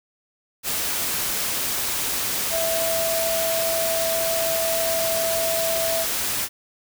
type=tone in noise; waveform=sine; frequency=659.3 Hz; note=E5; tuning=in tune; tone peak=-23 dBFS; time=2.5-6.06 s; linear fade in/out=50 ms; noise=white; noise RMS=-25 dBFS; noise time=0.63-6.49 s; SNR=-1 dB; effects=none